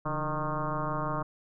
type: tone with frequency modulation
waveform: sine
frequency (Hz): 611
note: D#5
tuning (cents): -32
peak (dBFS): -28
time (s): 0.05-1.23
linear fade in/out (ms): 10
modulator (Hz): 156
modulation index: 4.3
effects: none